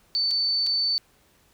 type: tone with dropouts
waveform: sine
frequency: 4524 Hz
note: C#8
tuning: 34 cents sharp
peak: -21 dBFS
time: 0.15-0.98 s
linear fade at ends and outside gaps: 0 ms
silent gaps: 0.308-0.312 / 0.665-0.669 s
effects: pink hiss -61 dBFS RMS until 1.53 s